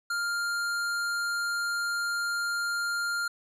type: tone with hard clipping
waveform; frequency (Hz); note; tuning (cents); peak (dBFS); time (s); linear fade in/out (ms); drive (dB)
sine; 1400; F6; +4; -29; 0.1-3.28; 5; 18
effects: low-pass 12000 Hz 12 dB/octave